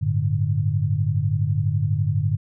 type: chord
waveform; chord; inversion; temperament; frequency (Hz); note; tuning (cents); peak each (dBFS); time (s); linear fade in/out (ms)
sine; G suspended second; none; equal; 98 / 110 / 146.83; G2 / A2 / D3; 0 / 0 / 0; -23; 0.01-2.37; 20
effects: none